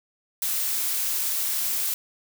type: noise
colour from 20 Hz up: blue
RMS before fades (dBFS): -26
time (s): 0.42-1.94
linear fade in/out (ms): 2
effects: none